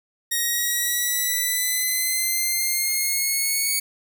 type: exponential sweep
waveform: 5% pulse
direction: up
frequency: 1871 to 2237 Hz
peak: -11 dBFS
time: 0.31-3.8 s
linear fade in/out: 10 ms
effects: none